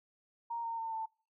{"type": "tone with pitch steps", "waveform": "sine", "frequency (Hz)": [932.3, 917.9, 903.7, 889.7], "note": ["A#5", "A#5", "A5", "A5"], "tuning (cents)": [0, -27, 46, 19], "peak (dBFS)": -35, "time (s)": [0.5, 1.06], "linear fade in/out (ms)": 10, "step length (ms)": 140, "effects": ["noise-tail reverb RT60 0.4 s tail -24 dB re dry"]}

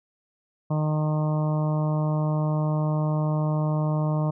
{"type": "harmonic tone", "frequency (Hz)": 153.3, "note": "D#3", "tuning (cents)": -25, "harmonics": [1, 2, 3, 4, 5, 6, 7, 8], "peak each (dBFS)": [-22, -33, -39, -32, -40, -38, -38, -46], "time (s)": [0.7, 4.31], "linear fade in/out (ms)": 10, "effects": []}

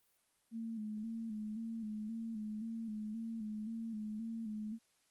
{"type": "tone with vibrato", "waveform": "sine", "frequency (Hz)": 220, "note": "A3", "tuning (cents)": 0, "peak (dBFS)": -39, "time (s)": [0.51, 4.79], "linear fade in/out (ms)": 50, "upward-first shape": "square", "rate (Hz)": 1.9, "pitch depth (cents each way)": 53, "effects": ["white hiss -75 dBFS RMS until 5.1 s", "Opus 32 kbps"]}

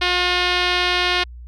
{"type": "tone with low-pass filter", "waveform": "5% pulse", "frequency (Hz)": 358.1, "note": "F4", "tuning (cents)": 43, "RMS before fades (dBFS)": -19, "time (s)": [0.01, 1.24], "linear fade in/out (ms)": 10, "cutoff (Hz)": 4000, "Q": 1.3, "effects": ["added 60 Hz sine -34 dBFS peak until 1.47 s"]}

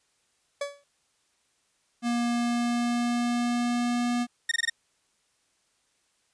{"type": "tone with exponential decay", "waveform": "40% pulse", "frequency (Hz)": 569, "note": "C#5", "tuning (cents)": 45, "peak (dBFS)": -25, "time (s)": [0.61, 0.84], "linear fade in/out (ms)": 5, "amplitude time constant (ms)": 48}
{"type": "tone with pitch glide", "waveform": "square", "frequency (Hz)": [237.9, 241.6], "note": ["A#3", "B3"], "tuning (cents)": [35, -38], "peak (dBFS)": -25, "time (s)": [2.02, 4.27], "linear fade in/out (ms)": 50, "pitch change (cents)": 27, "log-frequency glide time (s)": [2.28, 4.13]}
{"type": "tone bursts", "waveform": "sawtooth", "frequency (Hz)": 1845, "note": "A#6", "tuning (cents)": -18, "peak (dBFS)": -19, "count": 5, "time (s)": [4.49, 4.699], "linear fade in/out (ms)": 5, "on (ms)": 25, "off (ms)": 21}
{"effects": ["white hiss -70 dBFS RMS until 6.33 s", "resampled to 22050 Hz"]}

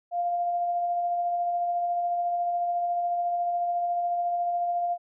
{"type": "tone with tremolo", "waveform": "sine", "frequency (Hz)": 699, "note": "F5", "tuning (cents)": 1, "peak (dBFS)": -23, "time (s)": [0.11, 4.98], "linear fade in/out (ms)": 50, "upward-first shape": "sine", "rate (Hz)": 14, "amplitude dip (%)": 25, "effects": []}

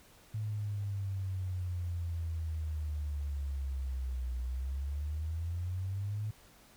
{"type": "exponential two-way sweep", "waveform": "sine", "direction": "down then up", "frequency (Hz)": [108.4, 61, 108.4], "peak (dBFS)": -33, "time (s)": [0.34, 6.31], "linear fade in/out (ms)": 5, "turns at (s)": 4.4, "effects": ["pink hiss -60 dBFS RMS until 6.76 s"]}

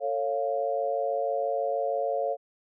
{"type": "chord", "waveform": "sine", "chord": "A augmented", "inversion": "none", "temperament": "equal with one note detuned", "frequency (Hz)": [448.2, 554.4, 698.5], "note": ["A4", "C#5", "E#5"], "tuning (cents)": [32, 0, 0], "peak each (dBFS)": [-32, -28, -30], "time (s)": [0, 2.37], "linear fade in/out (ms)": 50, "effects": []}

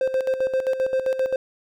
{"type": "tone with tremolo", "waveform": "triangle", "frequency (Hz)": 523.3, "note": "C5", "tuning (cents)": 0, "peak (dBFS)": -16, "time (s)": [0.01, 1.36], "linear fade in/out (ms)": 2, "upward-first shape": "square", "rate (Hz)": 7.6, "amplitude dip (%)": 65, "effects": []}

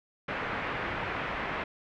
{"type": "low-pass noise", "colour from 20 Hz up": "white", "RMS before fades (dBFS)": -34, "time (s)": [0.28, 1.64], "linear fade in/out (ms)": 5, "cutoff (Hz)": 2200, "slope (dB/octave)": 24, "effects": []}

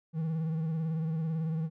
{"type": "tone with vibrato", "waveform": "triangle", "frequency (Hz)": 160.5, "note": "E3", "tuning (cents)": -46, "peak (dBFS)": -27, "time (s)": [0.13, 1.7], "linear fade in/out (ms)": 50, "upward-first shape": "sine", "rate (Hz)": 18, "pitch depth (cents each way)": 51, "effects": []}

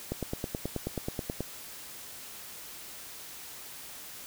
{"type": "click train", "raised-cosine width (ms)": 2, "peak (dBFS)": -18, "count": 13, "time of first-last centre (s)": [0.12, 1.406], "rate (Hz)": 9.33, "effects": ["white hiss -45 dBFS RMS until 4.26 s"]}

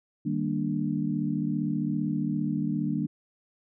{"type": "chord", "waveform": "sine", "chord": "Eb major seventh", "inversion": "none", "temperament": "equal with one note detuned", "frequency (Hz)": [155.56, 198.05, 233.1, 293.7], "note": ["Eb3", "G3", "Bb3", "D4"], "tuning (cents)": [0, 18, 0, 0], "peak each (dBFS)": -31, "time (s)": [0.25, 3.07], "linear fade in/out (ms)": 10, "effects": []}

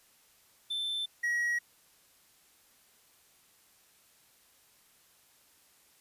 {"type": "tone pair in turn", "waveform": "triangle", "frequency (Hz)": [3541, 1907.5], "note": ["A7", "A#6"], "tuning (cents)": [10, 39], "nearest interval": "major seventh", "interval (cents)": 1071, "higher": "first", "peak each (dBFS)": [-30, -26], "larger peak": "second", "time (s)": [[0.7, 1.06], [1.23, 1.59]], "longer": "neither", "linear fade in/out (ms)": 10, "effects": ["white hiss -64 dBFS RMS until 6 s", "resampled to 32000 Hz"]}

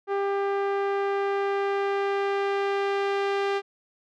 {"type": "tone with low-pass filter sweep", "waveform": "sawtooth", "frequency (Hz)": 397.6, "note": "G4", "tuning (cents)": 25, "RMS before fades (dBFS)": -26, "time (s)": [0.07, 3.62], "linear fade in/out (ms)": 50, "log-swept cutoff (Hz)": [1400, 3200], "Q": 0.82, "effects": []}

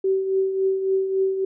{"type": "tone with tremolo", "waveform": "sine", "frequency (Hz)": 383.6, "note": "G4", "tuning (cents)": -37, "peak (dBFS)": -16, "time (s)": [0.04, 1.45], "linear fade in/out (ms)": 5, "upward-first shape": "triangle", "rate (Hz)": 3.6, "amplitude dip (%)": 60, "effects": []}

